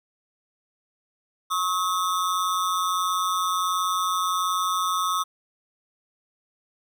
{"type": "ring-modulated tone", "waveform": "square", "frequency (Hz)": 1189, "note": "D6", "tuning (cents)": 21, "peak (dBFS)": -20, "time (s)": [1.5, 5.24], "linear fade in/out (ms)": 20, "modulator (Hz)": 90.7, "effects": []}